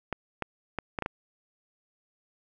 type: clicks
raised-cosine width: 0.5 ms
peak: -15 dBFS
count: 6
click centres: 0.127 / 0.423 / 0.787 / 0.988 / 1.023 / 1.061 s
effects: none